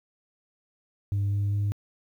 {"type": "tone with pitch steps", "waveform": "sine", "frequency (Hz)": [100.3, 101.17, 102.05], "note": ["G2", "G#2", "G#2"], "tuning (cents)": [40, -45, -30], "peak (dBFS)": -21, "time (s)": [1.12, 1.72], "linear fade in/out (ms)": 0, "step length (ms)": 200, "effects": ["tanh soft clip ceiling -22 dBFS", "10-bit"]}